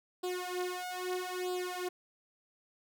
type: tone with flanger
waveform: sawtooth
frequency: 363 Hz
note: F#4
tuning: 33 cents flat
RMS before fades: -37 dBFS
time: 0.23-1.89 s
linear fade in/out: 10 ms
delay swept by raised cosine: 0.24 to 4.14 ms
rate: 0.78 Hz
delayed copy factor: +1
effects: none

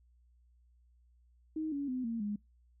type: tone with pitch steps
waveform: sine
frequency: 313.6 / 282.6 / 254.7 / 229.6 / 206.9 Hz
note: D#4 / C#4 / C4 / A#3 / G#3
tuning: +14 / +34 / -46 / -26 / -6 cents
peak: -33 dBFS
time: 1.56-2.36 s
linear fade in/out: 5 ms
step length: 160 ms
effects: noise-tail reverb RT60 0.2 s tail -25 dB re dry + added 60 Hz sine -63 dBFS peak until 2.8 s

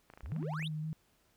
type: clicks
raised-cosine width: 0.5 ms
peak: -37 dBFS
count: 11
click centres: 0.101 / 0.137 / 0.175 / 0.207 / 0.26 / 0.319 / 0.363 / 0.428 / 0.536 / 0.595 / 0.626 s
type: exponential sweep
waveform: triangle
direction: up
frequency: 50.3 to 3951 Hz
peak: -38 dBFS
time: 0.23-0.68 s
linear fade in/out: 5 ms
type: tone with vibrato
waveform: sine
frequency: 155.56 Hz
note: D#3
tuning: in tune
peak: -35 dBFS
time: 0.32-0.93 s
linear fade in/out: 0 ms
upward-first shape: square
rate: 3.9 Hz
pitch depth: 18 cents each way
effects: pink hiss -71 dBFS RMS until 1.36 s

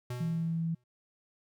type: tone with exponential decay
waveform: square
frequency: 123.47 Hz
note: B2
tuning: in tune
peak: -34 dBFS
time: 0.1-0.84 s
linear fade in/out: 5 ms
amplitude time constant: 160 ms
type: tone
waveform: sine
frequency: 164.81 Hz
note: E3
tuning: in tune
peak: -29 dBFS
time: 0.2-0.75 s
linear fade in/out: 10 ms
effects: none

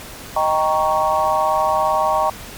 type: chord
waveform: sine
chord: Eb dominant seventh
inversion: none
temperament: equal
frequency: 622.3 / 784 / 932.3 / 1108.7 Hz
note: Eb5 / G5 / Bb5 / Db6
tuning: 0 / 0 / 0 / 0 cents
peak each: -20 dBFS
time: 0.36-2.3 s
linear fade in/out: 5 ms
effects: pink hiss -35 dBFS RMS until 2.57 s + MP3 96 kbps

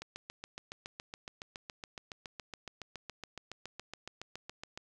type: click train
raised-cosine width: 0.2 ms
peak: -25 dBFS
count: 35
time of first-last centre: 0.02-4.775 s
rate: 7.15 Hz
effects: none

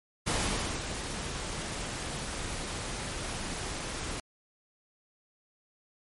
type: noise with ADSR envelope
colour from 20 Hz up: pink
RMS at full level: -28 dBFS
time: 0.26-4.2 s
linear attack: 19 ms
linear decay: 530 ms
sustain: -8 dB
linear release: 3 ms
effects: MP3 48 kbps

